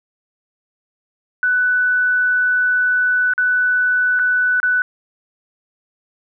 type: tone with dropouts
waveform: sine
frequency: 1491 Hz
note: F#6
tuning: 13 cents sharp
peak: -13 dBFS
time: 1.43-4.82 s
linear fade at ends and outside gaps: 1 ms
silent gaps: 3.336-3.379 / 4.191-4.195 / 4.601-4.63 s
effects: none